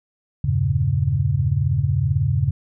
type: chord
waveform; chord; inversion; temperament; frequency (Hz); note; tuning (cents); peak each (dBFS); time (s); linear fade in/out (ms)
sine; E diminished seventh; none; equal; 82.41 / 98 / 116.54 / 138.59; E2 / G2 / Bb2 / Db3; 0 / 0 / 0 / 0; -25 / -22 / -24 / -20; 0.44-2.51; 5
effects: none